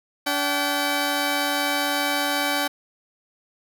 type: tone pair together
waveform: 10% pulse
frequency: 287.6 / 767.8 Hz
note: D4 / G5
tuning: -36 / -36 cents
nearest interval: octave + perfect fourth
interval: 1700 cents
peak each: -16 / -16 dBFS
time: 0.26-2.68 s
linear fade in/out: 10 ms
effects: none

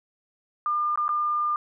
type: tone with dropouts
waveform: sine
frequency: 1203 Hz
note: D6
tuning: 41 cents sharp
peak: -22 dBFS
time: 0.66-1.56 s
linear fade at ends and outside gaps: 1 ms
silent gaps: 0.958-0.975 / 1.081-1.091 s
effects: none

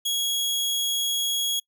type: tone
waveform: sawtooth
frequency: 3321 Hz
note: G#7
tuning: 1 cent flat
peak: -20 dBFS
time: 0.05-1.6 s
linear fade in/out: 10 ms
effects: noise-tail reverb RT60 0.1 s tail -26 dB re dry

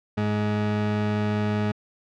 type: tone pair together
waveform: 40% pulse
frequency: 105.1 / 210.2 Hz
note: G#2 / G#3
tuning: +21 / +21 cents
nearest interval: octave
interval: 1200 cents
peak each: -25 dBFS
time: 0.17-1.72 s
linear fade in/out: 10 ms
effects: low-pass 3000 Hz 12 dB/octave

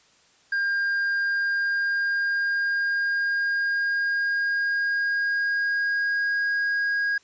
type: tone with pitch glide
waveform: triangle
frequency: 1605 to 1637.8 Hz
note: G6 to G#6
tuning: +40 to -25 cents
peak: -20 dBFS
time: 0.52-7.18 s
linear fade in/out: 5 ms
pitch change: +35 cents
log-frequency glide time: 1.21-6.46 s
effects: white hiss -59 dBFS RMS until 7.23 s + resampled to 16000 Hz

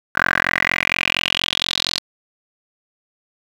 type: tone with band-pass filter sweep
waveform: 10% pulse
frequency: 44.27 Hz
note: F1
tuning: 24 cents sharp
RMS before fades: -20 dBFS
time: 0.15-2 s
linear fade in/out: 10 ms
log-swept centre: 1500 to 4400 Hz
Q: 5.3
effects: 7-bit

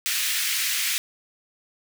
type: high-pass noise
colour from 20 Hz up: pink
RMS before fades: -25 dBFS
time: 0.06-0.98 s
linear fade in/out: 0 ms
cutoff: 1900 Hz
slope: 24 dB/octave
effects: none

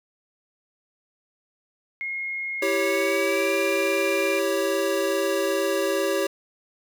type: tone with pitch glide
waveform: sine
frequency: 2151 to 2373 Hz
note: C7 to D7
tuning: +47 to +17 cents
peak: -27 dBFS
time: 2.01-4.39 s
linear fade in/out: 0 ms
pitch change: +170 cents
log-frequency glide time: 2.73-3.54 s
type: chord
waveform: square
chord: C# diminished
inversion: first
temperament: equal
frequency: 329.6 / 392 / 554.4 Hz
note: E4 / G4 / C#5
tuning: 0 / 0 / 0 cents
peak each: -30 / -26 / -26 dBFS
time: 2.62-6.27 s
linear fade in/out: 5 ms
effects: none

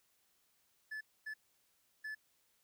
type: tone bursts at uneven times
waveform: triangle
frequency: 1732 Hz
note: A6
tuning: 28 cents flat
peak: -39 dBFS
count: 3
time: 0.91-1.01 / 1.26-1.34 / 2.04-2.15 s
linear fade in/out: 10 ms
effects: white hiss -75 dBFS RMS until 2.63 s

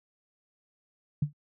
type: tone with exponential decay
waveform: sine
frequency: 146.83 Hz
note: D3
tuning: in tune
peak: -19 dBFS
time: 1.22-1.33 s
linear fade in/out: 5 ms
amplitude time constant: 22 ms
effects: high-pass 60 Hz 12 dB/octave

